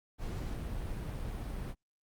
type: noise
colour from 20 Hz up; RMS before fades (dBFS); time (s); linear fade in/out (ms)
brown; -38; 0.18-1.75; 50
effects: Opus 48 kbps